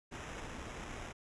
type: noise with sample-and-hold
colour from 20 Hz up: pink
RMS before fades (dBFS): -45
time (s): 0.11-1.13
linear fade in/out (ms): 20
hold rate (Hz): 4410
effects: resampled to 22050 Hz